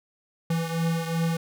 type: beating tone pair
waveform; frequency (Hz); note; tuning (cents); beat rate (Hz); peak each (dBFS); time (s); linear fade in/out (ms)
square; 164.81 / 167.51; E3 / E3; 0 / +28; 2.7; -26 / -31; 0.5-1.37; 5
effects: none